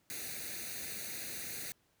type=noise with comb filter; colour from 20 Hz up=white; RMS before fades=-42 dBFS; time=0.1-1.72 s; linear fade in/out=0 ms; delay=0.47 ms; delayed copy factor=+0.75; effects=pink hiss -73 dBFS RMS until 2 s + high-pass 60 Hz 12 dB/octave